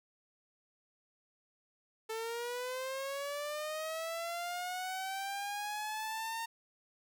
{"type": "linear sweep", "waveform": "sawtooth", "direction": "up", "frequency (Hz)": [440, 918], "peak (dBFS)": -33, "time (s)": [2.09, 6.46], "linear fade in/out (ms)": 10, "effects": []}